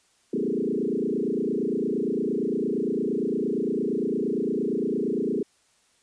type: tone with frequency modulation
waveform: sine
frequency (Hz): 323.5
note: E4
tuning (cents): -32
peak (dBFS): -23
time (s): 0.33-5.43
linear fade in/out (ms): 5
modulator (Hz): 28.7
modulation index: 4.1
effects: white hiss -64 dBFS RMS until 6.02 s + resampled to 22050 Hz